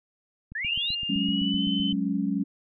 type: click train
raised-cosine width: 5 ms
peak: -29 dBFS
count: 12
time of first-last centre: 0.52-1.928 s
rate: 7.81 Hz
type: linear sweep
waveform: sine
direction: up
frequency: 1661.2 to 4248 Hz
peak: -28 dBFS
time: 0.55-0.95 s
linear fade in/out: 5 ms
type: tone with pitch glide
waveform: sine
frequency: 2809 to 3046 Hz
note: F7 to F#7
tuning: +9 to +50 cents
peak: -28 dBFS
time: 0.64-1.93 s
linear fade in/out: 10 ms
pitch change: +141 cents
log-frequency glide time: 1.12-1.63 s
type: chord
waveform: sine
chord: F# suspended second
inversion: none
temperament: equal with one note detuned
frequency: 184.25 / 207.7 / 277.2 Hz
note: F#3 / G#3 / C#4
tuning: -7 / 0 / 0 cents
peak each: -29 / -28 / -28 dBFS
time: 1.09-2.44 s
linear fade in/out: 10 ms
effects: none